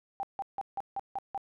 sine tone bursts, 789 Hz, G5, 11 cents sharp, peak -31 dBFS, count 7, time 0.2-1.377 s, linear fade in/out 0 ms, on 31 ms, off 160 ms, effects none

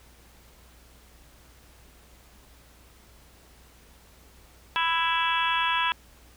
harmonic tone with a mistuned harmonic, 330.6 Hz, E4, 5 cents sharp, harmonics 3 / 4 / 5 / 6 / 7 / 8 / 9 / 10, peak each -26 / -32 / -30 / -40 / -37 / -30 / -37 / -31 dBFS, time 4.76-5.92 s, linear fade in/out 0 ms, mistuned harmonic 10, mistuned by +16 cents, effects added 60 Hz sine -55 dBFS peak until 6.36 s + pink hiss -56 dBFS RMS until 6.36 s

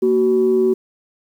sine tone pair together, 232.5 / 375.9 Hz, A#3 / F#4, -4 / +27 cents, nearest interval minor sixth, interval 831 cents, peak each -19 / -12 dBFS, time 0.02-0.74 s, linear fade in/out 10 ms, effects tanh soft clip ceiling -7 dBFS + 8-bit

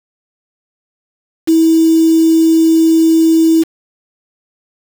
sine tone with quantisation, 324.2 Hz, E4, 29 cents flat, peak -6 dBFS, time 1.47-3.64 s, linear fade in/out 20 ms, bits 4, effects none

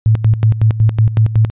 sine tone with tremolo, 110 Hz, A2, in tune, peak -6 dBFS, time 0.06-1.5 s, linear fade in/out 0 ms, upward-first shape square, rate 5.4 Hz, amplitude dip 75%, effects resampled to 8000 Hz

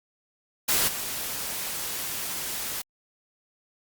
white noise with level steps, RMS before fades -23 / -32 dBFS, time 0.68-2.82 s, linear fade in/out 10 ms, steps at 0.87 s, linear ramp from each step 20 ms, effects Opus 48 kbps

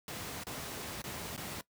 pink noise with dropouts, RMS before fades -41 dBFS, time 0.08-1.61 s, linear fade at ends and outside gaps 1 ms, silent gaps 0.436-0.468 / 1.018-1.04 / 1.364-1.377 s, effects noise-tail reverb RT60 0.1 s tail -19 dB re dry + high-pass 80 Hz 12 dB/octave

